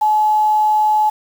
sine tone with quantisation, 854 Hz, G#5, 48 cents sharp, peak -11 dBFS, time 0.01-1.1 s, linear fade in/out 10 ms, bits 6, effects none

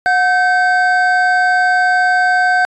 triangle tone pair together, 729 / 1546.5 Hz, F#5 / G6, -26 / -24 cents, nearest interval octave + minor second, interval 1302 cents, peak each -11 / -11 dBFS, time 0.06-2.65 s, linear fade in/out 0 ms, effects resampled to 22050 Hz

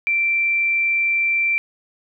sine tone, 2349 Hz, D7, in tune, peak -16 dBFS, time 0.07-1.58 s, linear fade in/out 0 ms, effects none

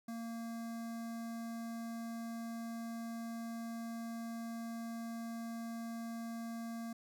square tone with notch filter, 230 Hz, A#3, 23 cents flat, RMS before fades -43 dBFS, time 0.08-6.93 s, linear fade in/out 5 ms, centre 2900 Hz, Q 1.1, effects none

